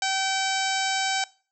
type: harmonic tone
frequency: 770 Hz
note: G5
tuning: 31 cents flat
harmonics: 1 / 2 / 3 / 4 / 5 / 6 / 7 / 8 / 9 / 10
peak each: -27 / -30 / -32 / -33 / -34 / -35 / -35 / -36 / -37 / -37 dBFS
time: 0.02-1.24 s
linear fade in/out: 2 ms
effects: noise-tail reverb RT60 0.4 s tail -22 dB re dry